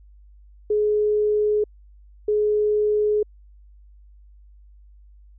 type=tone bursts at uneven times; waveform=sine; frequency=421.2 Hz; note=G#4; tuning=24 cents sharp; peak=-17 dBFS; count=2; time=0.7-1.64 / 2.28-3.23 s; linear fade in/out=5 ms; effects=added 50 Hz sine -46 dBFS peak until 5.38 s